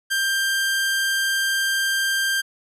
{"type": "tone", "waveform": "sawtooth", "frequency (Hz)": 1584, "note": "G6", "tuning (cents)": 18, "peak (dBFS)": -16, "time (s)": [0.1, 2.42], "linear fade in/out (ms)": 20, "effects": ["resampled to 32000 Hz"]}